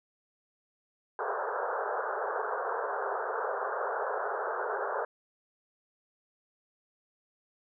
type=band-pass noise; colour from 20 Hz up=pink; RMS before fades=-33 dBFS; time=1.19-5.05 s; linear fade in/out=2 ms; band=400 to 1600 Hz; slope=96 dB/octave; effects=none